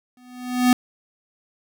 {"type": "tone with exponential growth", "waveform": "square", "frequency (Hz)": 249.1, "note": "B3", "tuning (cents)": 15, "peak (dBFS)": -11, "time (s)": [0.17, 0.73], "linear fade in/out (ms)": 2, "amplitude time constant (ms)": 120, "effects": []}